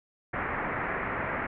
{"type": "low-pass noise", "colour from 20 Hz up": "white", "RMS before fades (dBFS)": -32, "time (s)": [0.33, 1.47], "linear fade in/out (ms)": 10, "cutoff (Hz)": 2100, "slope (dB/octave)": 48, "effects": []}